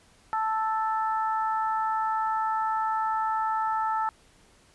harmonic tone, 440 Hz, A4, in tune, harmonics 2 / 3 / 4, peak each -26 / -29 / -40 dBFS, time 0.33-4.09 s, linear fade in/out 0 ms, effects pink hiss -59 dBFS RMS until 4.74 s + resampled to 24000 Hz

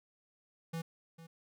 square tone with echo, 164.81 Hz, E3, in tune, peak -37 dBFS, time 0.73-0.82 s, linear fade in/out 10 ms, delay 450 ms, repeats 1, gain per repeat -14 dB, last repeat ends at 1.27 s, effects none

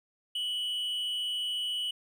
triangle tone pair together, 2960 / 3174 Hz, F#7 / G7, 0 / +21 cents, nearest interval minor second, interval 121 cents, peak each -29 / -39 dBFS, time 0.35-1.91 s, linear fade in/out 5 ms, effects none

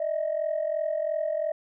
sine tone pair together, 603.1 / 646 Hz, D5 / E5, +46 / -35 cents, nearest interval minor second, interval 119 cents, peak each -27 dBFS, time 0-1.52 s, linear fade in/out 5 ms, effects tanh soft clip ceiling -20 dBFS

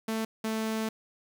sawtooth tone pair in turn, 221.9 / 220.5 Hz, A3 / A3, +15 / +4 cents, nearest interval unison, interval 11 cents, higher first, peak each -25 dBFS, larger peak neither, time 0.08-0.25 / 0.44-0.89 s, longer second, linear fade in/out 5 ms, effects 10-bit

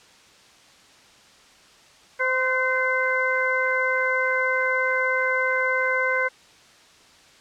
harmonic tone with a mistuned harmonic, 517 Hz, C5, 21 cents flat, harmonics 1 / 2 / 3 / 4, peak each -26 / -28 / -24 / -25 dBFS, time 2.19-6.29 s, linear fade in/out 20 ms, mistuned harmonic 3, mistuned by -25 cents, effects white hiss -52 dBFS RMS until 7.4 s + low-pass 6000 Hz 12 dB/octave

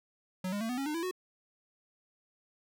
square tone with pitch steps, 185 / 204.1 / 225.1 / 248.4 / 274 / 302.3 / 333.5 / 367.9 Hz, F#3 / G#3 / A3 / B3 / C#4 / D#4 / E4 / F#4, 0 / -30 / +40 / +10 / -20 / -50 / +20 / -10 cents, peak -33 dBFS, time 0.44-1.112 s, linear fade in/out 5 ms, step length 84 ms, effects none

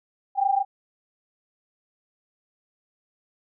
sine tone pair together, 776 / 802.4 Hz, G5 / G5, -18 / +40 cents, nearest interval minor second, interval 58 cents, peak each -22 dBFS, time 0.35-0.65 s, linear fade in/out 50 ms, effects none

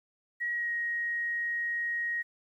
sine tone with pitch glide, 1907 to 1882.9 Hz, A#6 to A#6, +39 to +17 cents, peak -29 dBFS, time 0.4-2.23 s, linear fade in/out 20 ms, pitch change -22 cents, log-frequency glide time 0.51-0.72 s, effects 11-bit

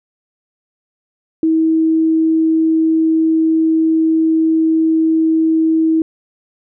sine tone, 321.2 Hz, E4, 45 cents flat, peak -10 dBFS, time 1.43-6.02 s, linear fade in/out 2 ms, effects none

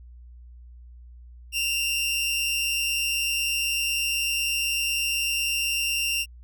sawtooth tone pair together, 2642 / 2790 Hz, E7 / F7, +3 / -2 cents, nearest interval minor second, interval 95 cents, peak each -28 / -21 dBFS, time 1.52-6.26 s, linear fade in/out 50 ms, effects added 60 Hz sine -43 dBFS peak until 6.43 s

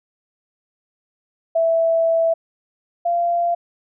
sine tone pair in turn, 659.3 / 689.8 Hz, E5 / F5, 0 / -22 cents, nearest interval minor second, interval 78 cents, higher second, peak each -14 / -16 dBFS, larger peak first, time 1.55-2.34 / 3.05-3.55 s, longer first, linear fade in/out 10 ms, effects none

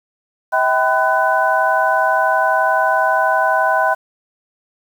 sine tone cluster, 643 / 775 / 1006 / 1497 Hz, E5 / G5 / B5 / F#6, -43 / -20 / +32 / +20 cents, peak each -18 dBFS, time 0.52-3.95 s, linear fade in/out 20 ms, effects 7-bit

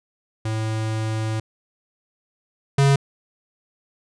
square tone pair in turn, 110 / 138.78 Hz, A2 / C#3, 0 / +2 cents, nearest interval major third, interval 402 cents, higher second, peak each -23 / -14 dBFS, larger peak second, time 0.45-1.4 / 2.78-2.96 s, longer first, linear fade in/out 5 ms, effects resampled to 22050 Hz

